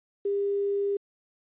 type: tone with quantisation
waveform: sine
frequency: 401.4 Hz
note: G4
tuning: 41 cents sharp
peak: -24 dBFS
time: 0.25-0.97 s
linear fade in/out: 5 ms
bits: 9
effects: resampled to 8000 Hz